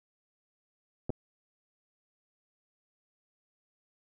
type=clicks; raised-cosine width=2 ms; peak=-20 dBFS; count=2; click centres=1.095 / 1.103 s; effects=none